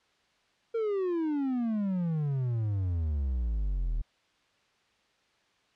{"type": "exponential sweep", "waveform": "triangle", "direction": "down", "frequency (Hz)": [466.2, 37.65], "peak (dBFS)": -25, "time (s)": [0.74, 4.02], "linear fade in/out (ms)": 10, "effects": ["white hiss -68 dBFS RMS until 5.75 s", "low-pass 4000 Hz 12 dB/octave"]}